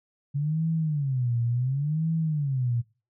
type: tone with vibrato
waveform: sine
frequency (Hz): 138.59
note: C#3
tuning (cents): 0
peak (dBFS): -23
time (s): 0.34-2.82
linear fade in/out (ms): 20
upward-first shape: sine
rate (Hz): 0.7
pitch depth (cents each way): 280
effects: noise-tail reverb RT60 0.3 s tail -19 dB re dry